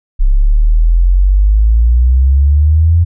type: exponential sweep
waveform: sine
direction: up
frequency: 32.83 to 86.6 Hz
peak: -5 dBFS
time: 0.19-3.05 s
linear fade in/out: 20 ms
effects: none